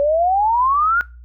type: exponential sweep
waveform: sine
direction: up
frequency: 560 to 1456 Hz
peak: -13 dBFS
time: 0-1.01 s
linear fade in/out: 0 ms
effects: noise-tail reverb RT60 0.3 s tail -22 dB re dry + added 60 Hz sine -37 dBFS peak until 1.24 s